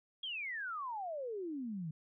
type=exponential sweep; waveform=sine; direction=down; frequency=3322 to 150.2 Hz; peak=-38 dBFS; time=0.23-1.91 s; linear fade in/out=5 ms; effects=none